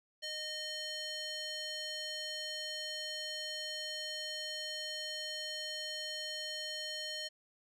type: tone with band-pass filter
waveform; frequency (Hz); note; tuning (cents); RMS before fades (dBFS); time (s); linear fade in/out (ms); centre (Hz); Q
square; 615; D#5; -20; -41; 0.22-7.29; 20; 4000; 2
effects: none